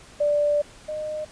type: tone pair in turn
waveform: sine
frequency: 587.3 / 613.5 Hz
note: D5 / D#5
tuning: 0 / -25 cents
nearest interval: minor second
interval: 75 cents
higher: second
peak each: -18 / -27 dBFS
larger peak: first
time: 0.2-0.62 / 0.88-1.25 s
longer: first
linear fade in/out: 10 ms
effects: pink hiss -48 dBFS RMS until 1.31 s + resampled to 22050 Hz